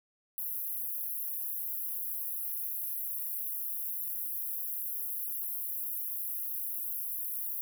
pink high-pass noise, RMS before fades -36 dBFS, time 0.38-7.61 s, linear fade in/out 0 ms, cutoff 11000 Hz, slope 96 dB/octave, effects none

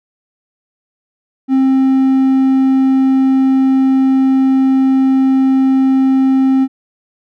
triangle tone, 265.2 Hz, C4, 23 cents sharp, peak -6 dBFS, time 1.48-6.68 s, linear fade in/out 50 ms, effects none

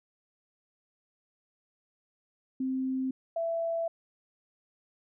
sine tone pair in turn, 261.6 / 665.7 Hz, C4 / E5, 0 / +17 cents, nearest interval octave + major third, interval 1617 cents, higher second, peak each -28 dBFS, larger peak neither, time 2.6-3.11 / 3.36-3.88 s, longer second, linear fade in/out 5 ms, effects none

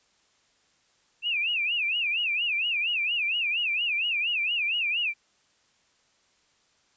sine tone with vibrato, 2609 Hz, E7, 18 cents flat, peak -24 dBFS, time 1.22-5.14 s, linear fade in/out 50 ms, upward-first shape sine, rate 4.3 Hz, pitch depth 190 cents each way, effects white hiss -66 dBFS RMS until 6.96 s + resampled to 16000 Hz

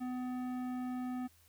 sine tone with tanh clipping, 251.4 Hz, B3, 31 cents sharp, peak -38 dBFS, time 0-1.28 s, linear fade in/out 20 ms, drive 14 dB, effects added 83 Hz sine -67 dBFS peak until 1.48 s + white hiss -67 dBFS RMS until 1.48 s

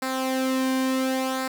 sawtooth tone with flanger, 261.6 Hz, C4, in tune, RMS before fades -25 dBFS, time 0.02-1.48 s, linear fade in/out 5 ms, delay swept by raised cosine 0.32 to 1.52 ms, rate 0.69 Hz, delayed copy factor -0.6, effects 8-bit

